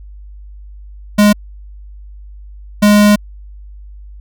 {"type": "tone bursts at uneven times", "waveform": "square", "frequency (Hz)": 207.4, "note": "G#3", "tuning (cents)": -2, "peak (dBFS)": -6, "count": 2, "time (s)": [[1.18, 1.33], [2.82, 3.16]], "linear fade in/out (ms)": 10, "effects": ["added 50 Hz sine -31 dBFS peak until 4.2 s"]}